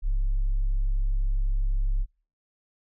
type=tone; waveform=sine; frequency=34 Hz; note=C#1; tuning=33 cents flat; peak=-19 dBFS; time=0.02-2.06 s; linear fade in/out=50 ms; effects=noise-tail reverb RT60 0.4 s tail -25 dB re dry + tanh soft clip ceiling -20 dBFS

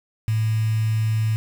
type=tone with quantisation; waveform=sine; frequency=110 Hz; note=A2; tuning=in tune; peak=-18 dBFS; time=0.28-1.36 s; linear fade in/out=0 ms; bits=6; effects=none

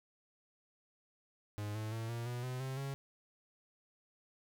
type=tone with pitch steps; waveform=45% pulse; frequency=104.1 / 108.33 / 112.74 / 117.32 / 122.09 / 127.06 / 132.22 / 137.6 Hz; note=G#2 / A2 / A2 / A#2 / B2 / B2 / C3 / C#3; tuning=+5 / -26 / +43 / +12 / -19 / +50 / +19 / -12 cents; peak=-38 dBFS; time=1.58-2.94 s; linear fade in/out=0 ms; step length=170 ms; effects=none

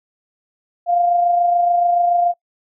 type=tone pair together; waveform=sine; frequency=698.5 / 725.5 Hz; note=F5 / F#5; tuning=0 / -34 cents; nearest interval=minor second; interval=66 cents; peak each=-13 / -25 dBFS; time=0.86-2.34 s; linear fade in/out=50 ms; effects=noise-tail reverb RT60 0.1 s tail -21 dB re dry

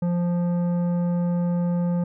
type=tone with tanh clipping; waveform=sine; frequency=174.61 Hz; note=F3; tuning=in tune; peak=-22 dBFS; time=0.02-2.04 s; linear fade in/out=5 ms; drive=11 dB; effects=none

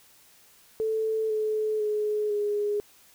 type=tone with pitch steps; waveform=sine; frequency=440 / 431.2 / 422.6 / 414.1 Hz; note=A4 / A4 / G#4 / G#4; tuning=0 / -35 / +30 / -5 cents; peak=-24 dBFS; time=0.8-2.8 s; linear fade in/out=0 ms; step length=500 ms; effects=white hiss -57 dBFS RMS until 3.14 s

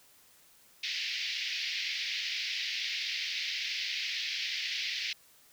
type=band-pass noise; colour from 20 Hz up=pink; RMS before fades=-35 dBFS; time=0.83-5.13 s; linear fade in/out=5 ms; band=2000 to 5300 Hz; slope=48 dB/octave; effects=white hiss -61 dBFS RMS until 5.52 s

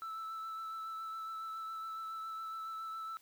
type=tone with vibrato; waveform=sine; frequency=1318.5 Hz; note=E6; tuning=in tune; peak=-37 dBFS; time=0.02-3.17 s; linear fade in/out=0 ms; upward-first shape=triangle; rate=7.2 Hz; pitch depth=18 cents each way; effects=tanh soft clip ceiling -39 dBFS + white hiss -66 dBFS RMS until 3.21 s

